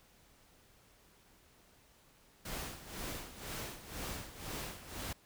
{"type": "noise with tremolo", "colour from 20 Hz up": "pink", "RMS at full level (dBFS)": -41, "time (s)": [2.45, 5.13], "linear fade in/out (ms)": 5, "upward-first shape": "sine", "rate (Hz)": 2, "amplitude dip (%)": 75, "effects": ["pink hiss -65 dBFS RMS until 5.25 s"]}